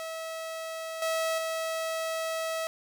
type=tone with level steps; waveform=sawtooth; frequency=648 Hz; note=E5; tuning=30 cents flat; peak=-31 / -23 / -26 dBFS; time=0-2.67 s; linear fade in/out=0 ms; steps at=1.02 / 1.38 s; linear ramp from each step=2 ms; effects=none